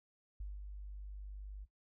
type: tone with ADSR envelope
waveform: sine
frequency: 49.86 Hz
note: G1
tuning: 30 cents sharp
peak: -40 dBFS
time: 0.4-1.66 s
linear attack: 5 ms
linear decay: 190 ms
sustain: -4 dB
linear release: 29 ms
effects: noise-tail reverb RT60 0.1 s tail -17 dB re dry